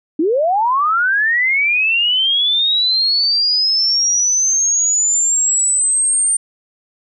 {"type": "linear sweep", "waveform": "sine", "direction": "up", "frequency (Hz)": [290, 8870], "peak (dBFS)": -12, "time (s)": [0.19, 6.37], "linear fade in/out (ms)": 5, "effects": []}